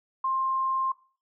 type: tone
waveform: sine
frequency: 1057 Hz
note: C6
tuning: 17 cents sharp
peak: -24 dBFS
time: 0.24-0.92 s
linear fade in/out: 5 ms
effects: noise-tail reverb RT60 0.4 s tail -19 dB re dry